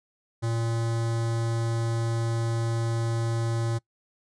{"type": "tone with notch filter", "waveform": "square", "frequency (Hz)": 115.2, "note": "A#2", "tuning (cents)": -20, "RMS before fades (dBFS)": -27, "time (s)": [0.42, 3.79], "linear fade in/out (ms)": 20, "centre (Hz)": 2600, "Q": 1.7, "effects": ["noise-tail reverb RT60 0.1 s tail -23 dB re dry", "resampled to 22050 Hz"]}